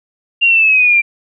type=exponential sweep; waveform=sine; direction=down; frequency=2794 to 2354 Hz; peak=-7 dBFS; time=0.41-1.02 s; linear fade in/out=20 ms; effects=none